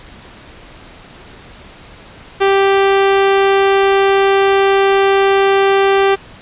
sawtooth tone, 392 Hz, G4, in tune, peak -5 dBFS, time 2.4-6.16 s, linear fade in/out 20 ms, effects pink hiss -38 dBFS RMS until 6.41 s + resampled to 8000 Hz

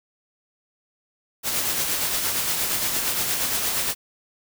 white noise with tremolo, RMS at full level -23 dBFS, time 1.43-3.95 s, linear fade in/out 50 ms, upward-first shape sine, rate 8.6 Hz, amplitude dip 35%, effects none

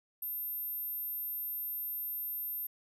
sine tone, 13240 Hz, G#9, 6 cents flat, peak -35 dBFS, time 0.22-2.67 s, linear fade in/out 5 ms, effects none

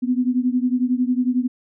sine beating tone pair, 246.4 / 257.4 Hz, B3 / C4, -4 / -28 cents, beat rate 11 Hz, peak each -19 / -21 dBFS, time 0.02-1.48 s, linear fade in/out 20 ms, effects none

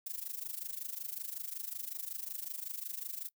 violet noise with amplitude modulation, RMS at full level -38 dBFS, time 0.06-3.29 s, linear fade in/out 5 ms, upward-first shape sine, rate 25.4 Hz, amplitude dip 85%, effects noise-tail reverb RT60 0.1 s tail -23 dB re dry

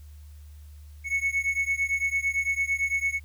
triangle beating tone pair, 2204 / 2212.9 Hz, C#7 / C#7, -11 / -4 cents, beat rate 8.9 Hz, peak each -25 / -26 dBFS, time 1.04-3.2 s, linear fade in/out 50 ms, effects added 74 Hz sine -43 dBFS peak until 3.24 s + white hiss -62 dBFS RMS until 3.24 s

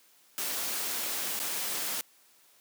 white noise with dropouts, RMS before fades -33 dBFS, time 0.38-2.01 s, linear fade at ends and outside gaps 0 ms, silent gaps 1.392-1.4 s, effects white hiss -62 dBFS RMS until 2.6 s + high-pass 200 Hz 12 dB/octave

